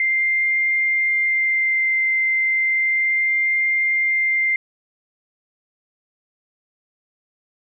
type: tone with vibrato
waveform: sine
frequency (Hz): 2093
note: C7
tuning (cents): 0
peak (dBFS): -16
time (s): 0-4.56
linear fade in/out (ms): 2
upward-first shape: sine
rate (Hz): 0.33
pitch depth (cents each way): 9
effects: none